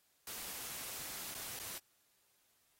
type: noise with dropouts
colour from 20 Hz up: white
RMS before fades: -45 dBFS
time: 0.27-1.78 s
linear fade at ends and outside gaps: 2 ms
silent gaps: 1.344-1.348 / 1.591-1.597 s
effects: white hiss -74 dBFS RMS until 2.79 s + AAC 48 kbps